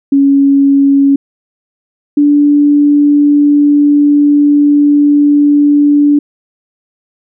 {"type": "tone pair in turn", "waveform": "sine", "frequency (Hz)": [277.8, 290.8], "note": ["C#4", "D4"], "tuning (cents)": [4, -17], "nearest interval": "minor second", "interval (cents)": 79, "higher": "second", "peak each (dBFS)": -4, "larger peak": "neither", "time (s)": [[0.12, 1.16], [2.17, 6.19]], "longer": "second", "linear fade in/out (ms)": 5, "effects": []}